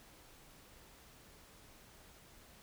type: silence
effects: pink hiss -60 dBFS RMS until 2.62 s